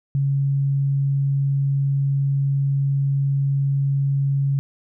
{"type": "tone", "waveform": "sine", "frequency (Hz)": 138.59, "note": "C#3", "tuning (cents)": 0, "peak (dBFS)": -17, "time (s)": [0.15, 4.59], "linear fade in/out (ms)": 0, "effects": []}